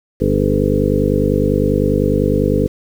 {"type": "harmonic tone with a mistuned harmonic", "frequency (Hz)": 50, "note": "G1", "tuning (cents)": 35, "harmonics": [1, 2, 3, 4, 5, 6, 8, 9, 10], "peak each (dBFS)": [-21, -21, -21, -21, -21, -21, -21, -21, -21], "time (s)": [0.2, 2.68], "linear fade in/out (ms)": 20, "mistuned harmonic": 8, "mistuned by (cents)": 19, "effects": ["7-bit"]}